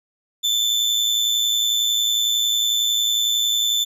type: tone with amplitude modulation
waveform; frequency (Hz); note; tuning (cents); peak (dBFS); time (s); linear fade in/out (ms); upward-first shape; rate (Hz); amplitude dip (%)
35% pulse; 3522; A7; +1; -13; 0.43-3.85; 20; sine; 111; 50
effects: resampled to 32000 Hz